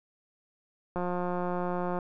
click train, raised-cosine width 1 ms, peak -19 dBFS, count 184, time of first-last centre 0.96-1.988 s, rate 178 Hz, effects none

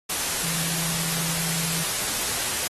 sine tone in noise, 165.4 Hz, E3, 6 cents sharp, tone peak -32 dBFS, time 0.43-1.84 s, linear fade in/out 10 ms, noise white, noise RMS -26 dBFS, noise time 0.09-2.68 s, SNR -9 dB, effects AAC 32 kbps

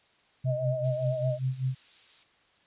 sine tone with tremolo, 130.3 Hz, C3, 7 cents flat, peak -24 dBFS, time 0.44-1.75 s, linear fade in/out 10 ms, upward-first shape sine, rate 5.1 Hz, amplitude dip 85%
sine tone with vibrato, 625 Hz, D#5, 8 cents sharp, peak -29 dBFS, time 0.45-1.39 s, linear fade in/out 50 ms, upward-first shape sine, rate 7.6 Hz, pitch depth 46 cents each way
violet noise, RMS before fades -42 dBFS, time 0.83-2.24 s, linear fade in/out 10 ms
effects white hiss -64 dBFS RMS until 2.66 s + resampled to 8000 Hz

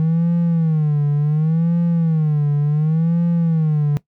triangle tone with vibrato, 157.6 Hz, D#3, 23 cents sharp, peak -11 dBFS, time 0-3.97 s, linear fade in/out 0 ms, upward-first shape sine, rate 0.69 Hz, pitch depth 140 cents each way, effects noise-tail reverb RT60 0.1 s tail -19 dB re dry + tanh soft clip ceiling -8 dBFS

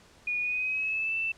sine tone with pitch glide, 2452 to 2659 Hz, D#7 to E7, -26 to +14 cents, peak -27 dBFS, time 0.27-1.32 s, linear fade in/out 5 ms, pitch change +140 cents, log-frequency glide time 0.41-1.16 s, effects pink hiss -57 dBFS RMS until 1.37 s + low-pass 8000 Hz 12 dB/octave

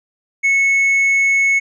sine tone with tanh clipping, 2200 Hz, C#7, 14 cents flat, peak -12 dBFS, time 0.43-1.6 s, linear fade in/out 20 ms, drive 3 dB, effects none

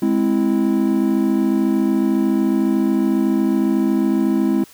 triangle chord, Ab augmented, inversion none, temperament equal, 207.7 / 261.6 / 329.6 Hz, Ab3 / C4 / E4, 0 / 0 / 0 cents, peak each -17 / -17 / -17 dBFS, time 0.02-4.64 s, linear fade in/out 5 ms, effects white hiss -46 dBFS RMS until 4.73 s

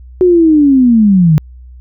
sine linear sweep, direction down, 370 to 146.83 Hz, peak -4 dBFS, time 0.21-1.38 s, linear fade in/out 0 ms, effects added 62 Hz sine -31 dBFS peak until 1.8 s

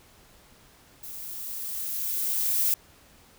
violet noise with level ramp, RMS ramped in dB -40 to -23 dBFS, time 1.03-2.74 s, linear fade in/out 2 ms, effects pink hiss -56 dBFS RMS until 3.38 s

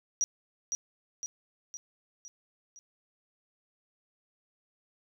sine tone with echo, 5790 Hz, F#8, 38 cents flat, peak -24 dBFS, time 0.21-0.24 s, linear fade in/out 0 ms, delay 510 ms, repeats 5, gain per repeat -5 dB, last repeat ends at 2.79 s, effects none

